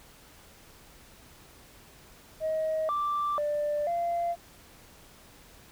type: tone with pitch steps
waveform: sine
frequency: 631 / 1174 / 591 / 688 Hz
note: D#5 / D6 / D5 / F5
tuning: +24 / -1 / +11 / -26 cents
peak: -25 dBFS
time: 2.4-4.36 s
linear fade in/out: 50 ms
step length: 490 ms
effects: tanh soft clip ceiling -23 dBFS + pink hiss -54 dBFS RMS until 5.71 s